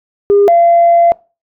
sine tone pair in turn, 404.6 / 684.4 Hz, G#4 / F5, -45 / -35 cents, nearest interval major sixth, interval 910 cents, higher second, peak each -4 dBFS, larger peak neither, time 0.3-0.48 / 0.48-1.12 s, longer second, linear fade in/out 0 ms, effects noise-tail reverb RT60 0.3 s tail -23 dB re dry + tanh soft clip ceiling -1 dBFS

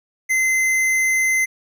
sine tone with hard clipping, 2062 Hz, C7, 26 cents flat, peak -17 dBFS, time 0.29-1.46 s, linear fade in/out 20 ms, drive 14 dB, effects none

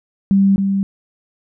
sine tone with echo, 196 Hz, G3, in tune, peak -9 dBFS, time 0.31-0.56 s, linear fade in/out 0 ms, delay 270 ms, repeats 1, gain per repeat -5 dB, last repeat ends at 0.83 s, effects none

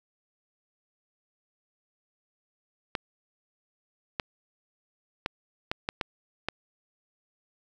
clicks, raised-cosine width 0.3 ms, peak -12 dBFS, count 7, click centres 2.952 / 4.198 / 5.261 / 5.715 / 5.889 / 6.012 / 6.486 s, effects 8-bit

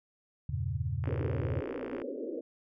sine chord, E diminished seventh, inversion none, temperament equal, 82.41 / 98 / 116.54 / 138.59 Hz, E2 / G2 / Bb2 / Db3, 0 / 0 / 0 / 0 cents, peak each -36 dBFS, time 0.49-1.61 s, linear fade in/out 5 ms
click train, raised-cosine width 0.5 ms, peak -28 dBFS, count 58, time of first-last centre 1.04-2.018 s, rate 58.3 Hz
pink band-pass noise, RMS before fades -38 dBFS, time 1.07-2.41 s, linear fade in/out 5 ms, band 250 to 570 Hz, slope 96 dB/octave
effects none

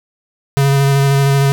square tone with vibrato, 138.59 Hz, C#3, in tune, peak -10 dBFS, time 0.57-1.52 s, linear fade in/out 0 ms, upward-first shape square, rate 13 Hz, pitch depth 12 cents each way, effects 7-bit

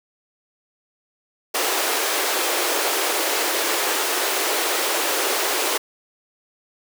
pink high-pass noise, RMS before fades -22 dBFS, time 1.54-5.78 s, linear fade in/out 10 ms, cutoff 330 Hz, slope 48 dB/octave, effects none

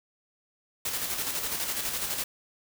white noise with tremolo, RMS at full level -30 dBFS, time 0.85-2.24 s, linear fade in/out 5 ms, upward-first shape square, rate 12 Hz, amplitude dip 40%, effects none

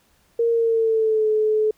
sine tone with pitch glide, 464.4 to 430.8 Hz, A#4 to A4, -7 to -37 cents, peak -16 dBFS, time 0.39-1.71 s, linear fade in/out 5 ms, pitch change -130 cents, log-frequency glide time 0.5-1.28 s, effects pink hiss -61 dBFS RMS until 1.77 s

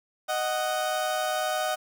30% pulse tone pair together, 621 / 742.8 Hz, D#5 / F#5, -3 / +7 cents, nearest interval minor third, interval 310 cents, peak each -26 dBFS, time 0.28-1.76 s, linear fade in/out 20 ms, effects 9-bit

